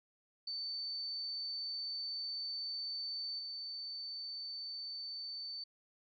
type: tone with level steps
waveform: sine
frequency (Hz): 4538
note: C#8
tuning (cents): +40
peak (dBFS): -38 / -41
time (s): 0.47-5.64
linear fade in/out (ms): 5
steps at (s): 3.39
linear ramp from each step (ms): 2
effects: none